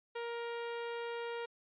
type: tone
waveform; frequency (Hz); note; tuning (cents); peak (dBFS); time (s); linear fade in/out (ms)
sawtooth; 469.4; A#4; +12; -34; 0.15-1.46; 10
effects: resampled to 8000 Hz